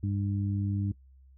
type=harmonic tone; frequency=100 Hz; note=G2; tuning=35 cents sharp; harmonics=1 / 2 / 3; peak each=-28 / -34 / -38 dBFS; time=0.03-0.92 s; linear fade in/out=5 ms; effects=noise-tail reverb RT60 0.1 s tail -21 dB re dry + added 66 Hz sine -53 dBFS peak until 1.37 s